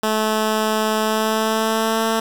10% pulse tone with pitch glide, 216.9 to 224 Hz, A3 to A3, -25 to +31 cents, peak -9 dBFS, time 0.03-2.2 s, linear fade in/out 5 ms, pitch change +56 cents, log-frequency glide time 1-2.06 s, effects 7-bit

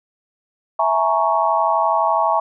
sine chord, A# half-diminished seventh, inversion second, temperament equal with one note detuned, 659.3 / 840.3 / 932.3 / 1108.7 Hz, E5 / G#5 / A#5 / C#6, 0 / +20 / 0 / 0 cents, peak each -20 dBFS, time 0.79-2.4 s, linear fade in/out 5 ms, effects none

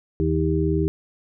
harmonic tone, 79.5 Hz, D#2, 38 cents sharp, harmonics 1 / 2 / 4 / 5, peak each -24 / -24 / -24 / -24 dBFS, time 0.2-0.88 s, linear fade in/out 0 ms, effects none

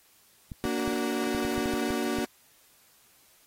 clicks, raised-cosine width 5 ms, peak -25 dBFS, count 10, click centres 0.518 / 0.653 / 0.878 / 1.348 / 1.45 / 1.58 / 1.658 / 1.737 / 1.905 / 2.186 s
35% pulse chord, Bb augmented, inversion none, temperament equal with one note detuned, 233.1 / 290 / 370 Hz, Bb3 / D4 / F#4, 0 / -22 / 0 cents, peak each -30 dBFS, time 0.64-2.25 s, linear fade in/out 0 ms
effects white hiss -61 dBFS RMS until 3.46 s + AAC 48 kbps

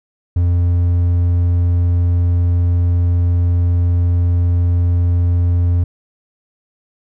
triangle tone, 87.31 Hz, F2, in tune, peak -9 dBFS, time 0.36-5.84 s, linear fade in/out 5 ms, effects none

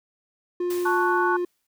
triangle tone, 354.4 Hz, F4, 25 cents sharp, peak -21 dBFS, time 0.6-1.45 s, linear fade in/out 5 ms
white noise with exponential decay, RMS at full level -37 dBFS, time 0.7-1.67 s, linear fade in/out 5 ms, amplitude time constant 210 ms
sine chord, F# minor, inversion first, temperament equal, 880 / 1108.7 / 1480 Hz, A5 / C#6 / F#6, 0 / 0 / 0 cents, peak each -25 dBFS, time 0.85-1.37 s, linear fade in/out 10 ms
effects none

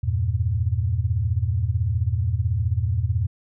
sine chord, E diminished, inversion none, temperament equal, 82.41 / 98 / 116.54 Hz, E2 / G2 / Bb2, 0 / 0 / 0 cents, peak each -24 dBFS, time 0.03-3.27 s, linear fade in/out 10 ms, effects none

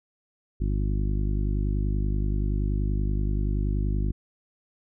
harmonic tone, 50.5 Hz, G#1, 48 cents flat, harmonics 1 / 2 / 3 / 4 / 5 / 6 / 7, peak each -24 / -30 / -34 / -36 / -38 / -40 / -41 dBFS, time 0.6-4.12 s, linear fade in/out 10 ms, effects none

